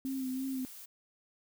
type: noise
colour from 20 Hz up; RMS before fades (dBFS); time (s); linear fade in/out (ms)
blue; -49; 0.05-0.86; 10
type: tone with vibrato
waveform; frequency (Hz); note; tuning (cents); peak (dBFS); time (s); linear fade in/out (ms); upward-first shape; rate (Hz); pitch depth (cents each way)
sine; 262.3; C4; +4; -33; 0.05-0.65; 0; sine; 3; 36
effects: none

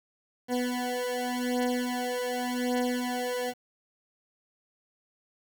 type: beating tone pair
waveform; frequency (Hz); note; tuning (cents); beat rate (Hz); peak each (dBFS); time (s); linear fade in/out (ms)
20% pulse; 247.2 / 248.07; B3 / B3; +2 / +8; 0.87; -26; 0.48-3.54; 50
effects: 9-bit

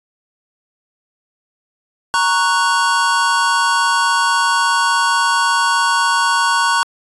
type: chord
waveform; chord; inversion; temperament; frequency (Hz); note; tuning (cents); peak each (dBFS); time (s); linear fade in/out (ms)
square; F# major; first; equal; 932.3 / 1108.7 / 1480; A#5 / C#6 / F#6; 0 / 0 / 0; -18; 2.14-6.83; 0
effects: resampled to 24000 Hz

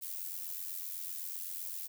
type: noise with amplitude modulation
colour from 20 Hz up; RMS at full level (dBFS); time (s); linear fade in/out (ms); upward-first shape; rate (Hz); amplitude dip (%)
violet; -38; 0.01-1.88; 20; sine; 87.9; 65
effects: none

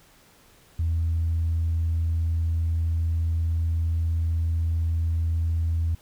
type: tone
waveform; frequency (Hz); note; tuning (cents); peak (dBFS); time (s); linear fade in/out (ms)
sine; 82.41; E2; 0; -20; 0.79-5.95; 5
effects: tanh soft clip ceiling -18 dBFS + pink hiss -56 dBFS RMS until 6.01 s

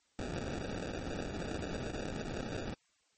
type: noise with sample-and-hold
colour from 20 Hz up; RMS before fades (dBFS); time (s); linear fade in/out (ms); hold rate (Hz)
white; -39; 0.19-2.74; 0; 1050
effects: white hiss -73 dBFS RMS until 3.17 s + MP3 32 kbps

